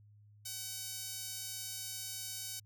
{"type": "tone with high-pass filter", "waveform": "sawtooth", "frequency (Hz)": 757, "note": "F#5", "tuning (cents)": 39, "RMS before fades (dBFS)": -43, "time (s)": [0.45, 2.6], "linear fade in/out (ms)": 10, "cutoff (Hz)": 5500, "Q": 1, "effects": ["added 104 Hz sine -58 dBFS peak until 2.65 s"]}